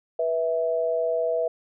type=tone pair together; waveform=sine; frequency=488.7 / 654 Hz; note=B4 / E5; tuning=-18 / -14 cents; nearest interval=perfect fourth; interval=504 cents; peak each=-25 / -24 dBFS; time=0.19-1.48 s; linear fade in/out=5 ms; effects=none